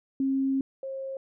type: tone pair in turn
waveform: sine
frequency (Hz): 269.1 / 536.3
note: C4 / C5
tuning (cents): +49 / +43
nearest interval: octave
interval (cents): 1194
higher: second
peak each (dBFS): -23 / -32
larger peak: first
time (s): 0.2-0.61 / 0.83-1.17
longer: first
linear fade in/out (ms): 2
effects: none